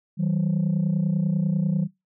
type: tone pair together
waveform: sine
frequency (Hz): 159.18 / 189.3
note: D#3 / F#3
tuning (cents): +40 / +40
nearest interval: minor third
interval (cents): 300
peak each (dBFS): -21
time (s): 0.17-1.88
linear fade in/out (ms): 50
effects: noise-tail reverb RT60 0.2 s tail -21 dB re dry + tanh soft clip ceiling -17 dBFS